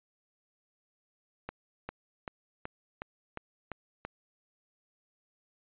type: accelerating click train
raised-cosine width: 0.5 ms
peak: -22 dBFS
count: 8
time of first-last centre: 1.49-4.05 s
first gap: 400 ms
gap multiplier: 0.97
effects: resampled to 8000 Hz